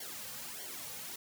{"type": "noise with flanger", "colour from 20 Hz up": "white", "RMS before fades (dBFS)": -44, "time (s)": [0, 1.16], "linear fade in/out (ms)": 5, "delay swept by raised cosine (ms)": [0.78, 3.08], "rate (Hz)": 1.6, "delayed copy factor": -0.85, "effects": []}